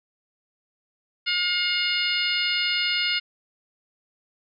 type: harmonic tone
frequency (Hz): 715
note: F5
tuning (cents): +41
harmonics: 2 / 3 / 4 / 5 / 6 / 7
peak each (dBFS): -31 / -27 / -26 / -32 / -29 / -32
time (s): 1.26-3.2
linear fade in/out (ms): 20
effects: none